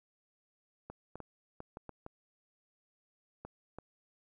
clicks, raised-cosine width 1 ms, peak -30 dBFS, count 9, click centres 0.9 / 1.156 / 1.203 / 1.604 / 1.771 / 1.893 / 2.064 / 3.45 / 3.786 s, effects 12-bit

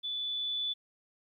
sine tone with level ramp, 3475 Hz, A7, 22 cents flat, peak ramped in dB -33 to -30 dBFS, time 0.03-0.74 s, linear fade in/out 20 ms, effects 12-bit

